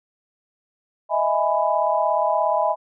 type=chord; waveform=sine; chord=E major seventh; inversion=third; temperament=equal with one note detuned; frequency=622.3 / 659.3 / 830.6 / 994.6 Hz; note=D#5 / E5 / G#5 / B5; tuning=0 / 0 / 0 / +12 cents; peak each=-23 dBFS; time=1.09-2.76 s; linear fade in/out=50 ms; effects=none